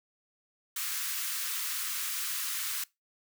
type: high-pass noise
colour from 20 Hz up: white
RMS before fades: -34 dBFS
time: 0.76-2.84 s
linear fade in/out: 5 ms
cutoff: 1100 Hz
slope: 48 dB/octave
effects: noise-tail reverb RT60 0.2 s tail -22 dB re dry